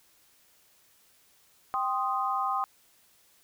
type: chord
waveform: sine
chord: C minor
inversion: second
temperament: equal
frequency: 784 / 1046.5 / 1244.5 Hz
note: G5 / C6 / Eb6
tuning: 0 / 0 / 0 cents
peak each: -31 / -31 / -30 dBFS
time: 1.74-2.64 s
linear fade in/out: 0 ms
effects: white hiss -63 dBFS RMS until 3.43 s